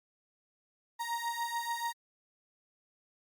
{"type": "beating tone pair", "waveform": "35% pulse", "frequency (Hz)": [932.3, 939.2], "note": ["A#5", "A#5"], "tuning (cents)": [0, 13], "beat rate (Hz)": 6.9, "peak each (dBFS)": [-35, -35], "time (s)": [0.99, 1.93], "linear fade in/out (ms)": 20, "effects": ["Opus 48 kbps"]}